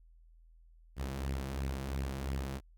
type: tone with flanger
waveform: sawtooth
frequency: 67.4 Hz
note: C#2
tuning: 48 cents flat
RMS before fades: -37 dBFS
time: 0.96-2.61 s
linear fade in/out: 50 ms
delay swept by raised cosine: 0.38 to 6.08 ms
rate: 2.9 Hz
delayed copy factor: +0.55
effects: added 41 Hz sine -57 dBFS peak until 2.77 s